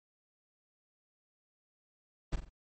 brown noise with echo, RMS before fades -30 dBFS, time 2.32-2.36 s, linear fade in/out 10 ms, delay 45 ms, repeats 3, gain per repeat -8 dB, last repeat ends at 2.495 s, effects MP3 32 kbps

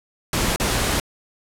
pink noise with dropouts, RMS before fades -21 dBFS, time 0.33-1 s, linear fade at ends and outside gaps 2 ms, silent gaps 0.561-0.599 s, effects low-pass 12000 Hz 12 dB/octave

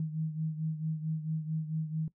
sine beating tone pair, 156.8 / 161.3 Hz, D#3 / E3, +14 / -37 cents, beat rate 4.5 Hz, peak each -32 / -38 dBFS, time 0-2.08 s, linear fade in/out 2 ms, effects noise-tail reverb RT60 0.1 s tail -18 dB re dry

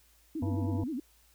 sine tone with vibrato, 280 Hz, C#4, 18 cents sharp, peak -32 dBFS, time 0.35-1 s, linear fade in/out 5 ms, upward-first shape sine, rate 9.5 Hz, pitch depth 280 cents each way
harmonic tone, 97 Hz, G2, 18 cents flat, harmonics 1 / 3 / 5 / 7 / 9 / 10, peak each -30 / -40 / -44 / -47 / -49 / -50 dBFS, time 0.42-0.84 s, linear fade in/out 5 ms
effects added 57 Hz sine -65 dBFS peak until 1.34 s + white hiss -65 dBFS RMS until 1.34 s

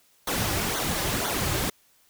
pink noise with flanger, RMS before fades -27 dBFS, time 0.27-1.7 s, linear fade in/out 5 ms, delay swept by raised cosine 0.38 to 4.48 ms, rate 2 Hz, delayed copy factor -0.75, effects white hiss -62 dBFS RMS until 2.09 s

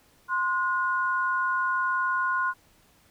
sine tone pair together, 1046.5 / 1447.3 Hz, C6 / F#6, 0 / -39 cents, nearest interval tritone, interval 561 cents, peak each -26 dBFS, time 0.28-2.54 s, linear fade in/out 50 ms, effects pink hiss -61 dBFS RMS until 3.1 s

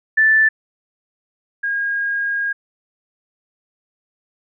sine tone pair in turn, 1759 / 1628.9 Hz, A6 / G#6, -1 / -34 cents, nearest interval minor second, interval 133 cents, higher first, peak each -10 / -18 dBFS, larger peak first, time 0.17-0.49 / 1.63-2.53 s, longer second, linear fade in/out 10 ms, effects none

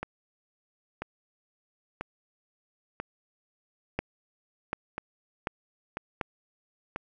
two click trains, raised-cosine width 0.5 ms, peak -14 / -18 dBFS, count 4 / 8, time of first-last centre 3.99-6.212 / 0.03-6.961 s, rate 1.35 / 1.01 Hz, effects none

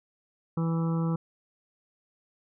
harmonic tone, 164.81 Hz, E3, in tune, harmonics 1 / 2 / 3 / 5 / 6 / 7 / 8, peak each -25 / -36 / -38 / -45 / -44 / -44 / -44 dBFS, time 0.57-1.16 s, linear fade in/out 5 ms, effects none

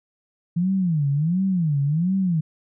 sine tone with vibrato, 164.3 Hz, E3, 5 cents flat, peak -18 dBFS, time 0.56-2.41 s, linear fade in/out 10 ms, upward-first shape sine, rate 1.4 Hz, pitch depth 280 cents each way, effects none

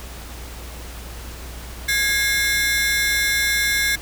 sawtooth ring-modulated tone, 1896 Hz, A#6, 29 cents sharp, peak -11 dBFS, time 1.88-3.96 s, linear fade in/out 10 ms, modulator 246 Hz, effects added 60 Hz sine -34 dBFS peak until 4.01 s + pink hiss -38 dBFS RMS until 4.01 s

